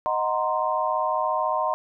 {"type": "chord", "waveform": "sine", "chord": "C half-diminished seventh", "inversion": "first", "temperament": "equal", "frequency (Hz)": [622.3, 740, 932.3, 1046.5], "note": ["Eb5", "Gb5", "Bb5", "C6"], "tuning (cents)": [0, 0, 0, 0], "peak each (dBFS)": [-27, -29, -27, -26], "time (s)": [0.06, 1.74], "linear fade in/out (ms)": 0, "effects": []}